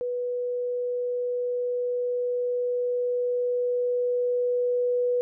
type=tone with level ramp; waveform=sine; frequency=491.1 Hz; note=B4; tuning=10 cents flat; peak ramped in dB=-26 to -21 dBFS; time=0.01-5.21 s; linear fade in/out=0 ms; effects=none